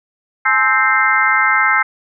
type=harmonic tone with a mistuned harmonic; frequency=261.6 Hz; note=C4; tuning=in tune; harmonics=3 / 4 / 5 / 6 / 7 / 8; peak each=-21 / -22 / -16 / -16 / -22 / -16 dBFS; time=0.45-1.83 s; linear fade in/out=10 ms; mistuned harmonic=3; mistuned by=+140 cents; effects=none